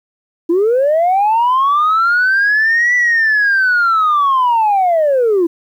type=linear two-way sweep; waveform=sine; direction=up then down; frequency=323.3 to 1975.5 to 323.3 Hz; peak=-8 dBFS; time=0.49-5.47 s; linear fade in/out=10 ms; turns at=2.95 s; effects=tanh soft clip ceiling -7 dBFS + 8-bit